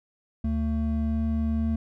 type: tone pair together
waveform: triangle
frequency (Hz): 74.9 / 224.4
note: D2 / A3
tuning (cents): +35 / +34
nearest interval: octave + perfect fifth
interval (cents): 1899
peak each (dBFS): -24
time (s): 0.44-1.76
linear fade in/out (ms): 5
effects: none